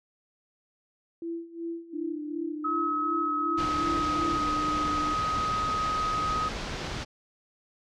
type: tone with tremolo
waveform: sine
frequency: 335.1 Hz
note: E4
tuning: 29 cents sharp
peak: -30 dBFS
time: 1.22-4.39 s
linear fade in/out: 2 ms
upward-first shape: sine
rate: 2.7 Hz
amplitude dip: 85%
type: tone with vibrato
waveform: sine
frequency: 300.5 Hz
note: D4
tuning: 40 cents sharp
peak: -33 dBFS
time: 1.93-5.14 s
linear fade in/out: 10 ms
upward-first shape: sine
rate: 1.9 Hz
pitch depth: 12 cents each way
type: tone with pitch glide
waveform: sine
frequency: 1281 to 1259 Hz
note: E6 to D#6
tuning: -50 to +20 cents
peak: -26 dBFS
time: 2.64-6.49 s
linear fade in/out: 10 ms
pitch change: -30 cents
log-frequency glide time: 3.3-4.3 s
type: low-pass noise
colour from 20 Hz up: pink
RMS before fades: -35 dBFS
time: 3.57-7.05 s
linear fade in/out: 20 ms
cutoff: 5800 Hz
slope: 24 dB/octave
effects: none